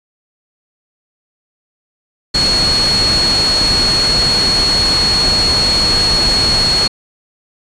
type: tone in noise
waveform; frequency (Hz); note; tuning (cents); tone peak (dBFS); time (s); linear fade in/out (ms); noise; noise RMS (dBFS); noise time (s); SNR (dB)
sine; 4331; C#8; -41; -11; 2.34-6.88; 10; pink; -18; 2.34-6.88; +4
effects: resampled to 22050 Hz